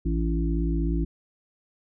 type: harmonic tone with a mistuned harmonic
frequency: 56 Hz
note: A1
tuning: 31 cents sharp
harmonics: 1 / 3 / 5 / 6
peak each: -24 / -29 / -31 / -32 dBFS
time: 0.05-1.05 s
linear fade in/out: 10 ms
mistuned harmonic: 3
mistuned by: -30 cents
effects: none